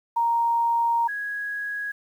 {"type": "tone pair in turn", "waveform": "sine", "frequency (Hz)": [932.3, 1661.2], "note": ["A#5", "G#6"], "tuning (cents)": [0, 0], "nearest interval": "minor seventh", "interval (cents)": 1000, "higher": "second", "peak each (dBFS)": [-19, -27], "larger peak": "first", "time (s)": [[0.16, 1.08], [1.08, 1.92]], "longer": "first", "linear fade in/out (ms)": 10, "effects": ["9-bit"]}